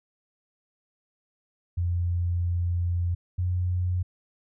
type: tone pair in turn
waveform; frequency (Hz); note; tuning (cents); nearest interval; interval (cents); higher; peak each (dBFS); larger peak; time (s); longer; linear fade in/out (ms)
sine; 87.31 / 90.08; F2 / F#2; 0 / -46; minor second; 54; second; -23; neither; 1.77-3.15 / 3.38-4.03; first; 10
effects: none